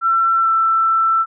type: tone with pitch glide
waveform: sine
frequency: 1346 to 1332.8 Hz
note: E6 to E6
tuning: +36 to +19 cents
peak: -12 dBFS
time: 0.01-1.26 s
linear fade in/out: 50 ms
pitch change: -17 cents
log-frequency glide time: 0.4-0.49 s
effects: none